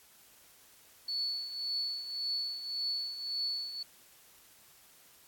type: tone with tremolo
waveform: sine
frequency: 4435 Hz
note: C#8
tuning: in tune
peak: -30 dBFS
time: 1.08-3.83 s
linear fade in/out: 5 ms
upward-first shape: triangle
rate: 1.8 Hz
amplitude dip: 70%
effects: white hiss -60 dBFS RMS until 5.27 s + AAC 64 kbps